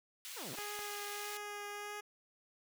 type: high-pass noise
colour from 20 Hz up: pink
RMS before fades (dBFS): -47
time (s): 0.25-1.37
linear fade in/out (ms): 0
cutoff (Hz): 2500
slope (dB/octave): 12
type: exponential two-way sweep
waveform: 15% pulse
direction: down then up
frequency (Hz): 542 to 115.4 to 452.9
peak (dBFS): -39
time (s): 0.36-0.56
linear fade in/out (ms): 10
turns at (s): 0.52
type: tone with vibrato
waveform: 10% pulse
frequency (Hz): 412.7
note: G#4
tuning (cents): -11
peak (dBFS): -34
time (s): 0.57-2.01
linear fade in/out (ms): 10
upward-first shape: triangle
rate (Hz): 1.6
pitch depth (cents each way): 13
type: clicks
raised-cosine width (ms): 0.5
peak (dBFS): -31 / -33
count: 2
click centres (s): 0.586 / 0.791
effects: none